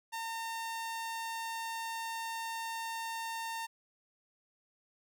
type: tone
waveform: sawtooth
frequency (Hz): 910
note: A#5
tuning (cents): -42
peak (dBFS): -33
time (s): 0.12-3.67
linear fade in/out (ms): 20
effects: none